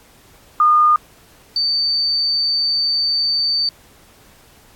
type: tone pair in turn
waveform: sine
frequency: 1219 / 4576 Hz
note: D#6 / D8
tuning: -36 / -46 cents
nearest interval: octave + major seventh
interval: 2290 cents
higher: second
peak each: -9 / -15 dBFS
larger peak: first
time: 0.6-0.96 / 1.56-3.69 s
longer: second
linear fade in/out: 2 ms
effects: pink hiss -49 dBFS RMS until 4.75 s + AAC 64 kbps